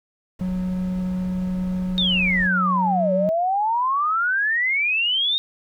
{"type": "noise", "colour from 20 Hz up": "brown", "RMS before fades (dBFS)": -36, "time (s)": [0.39, 2.47], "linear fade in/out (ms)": 5}
{"type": "tone", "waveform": "triangle", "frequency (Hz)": 183.8, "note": "F#3", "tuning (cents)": -11, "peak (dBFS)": -20, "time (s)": [0.41, 3.29], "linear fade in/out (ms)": 0}
{"type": "exponential two-way sweep", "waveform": "sine", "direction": "down then up", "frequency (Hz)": [3740, 554.4, 3740], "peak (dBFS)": -18, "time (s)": [1.98, 5.38], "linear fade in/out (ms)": 0, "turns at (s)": 3.13}
{"effects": []}